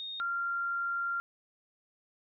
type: tone pair in turn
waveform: sine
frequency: 3700 / 1385.9 Hz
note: A#7 / F6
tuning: -14 / -14 cents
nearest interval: octave + perfect fourth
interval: 1700 cents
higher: first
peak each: -37 / -30 dBFS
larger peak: second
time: 0-0.2 / 0.2-1.2 s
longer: second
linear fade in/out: 0 ms
effects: none